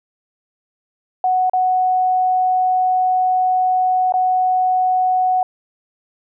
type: tone with dropouts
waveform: sine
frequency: 740 Hz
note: F#5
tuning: in tune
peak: -13 dBFS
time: 1.24-5.43 s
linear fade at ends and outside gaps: 2 ms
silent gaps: 1.497-1.534 / 4.123-4.139 s
effects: none